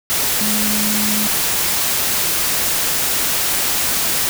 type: tone in noise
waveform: sine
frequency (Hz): 211.4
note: G#3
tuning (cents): +31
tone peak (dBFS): -21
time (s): 0.41-1.27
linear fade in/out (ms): 0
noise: white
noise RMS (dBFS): -18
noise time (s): 0.1-4.29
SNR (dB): -6
effects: none